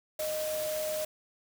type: tone in noise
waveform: sine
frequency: 618 Hz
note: D#5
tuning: 12 cents flat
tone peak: -31 dBFS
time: 0.19-1.05 s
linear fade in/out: 5 ms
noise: white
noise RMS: -39 dBFS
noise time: 0.19-1.05 s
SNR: +5 dB
effects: none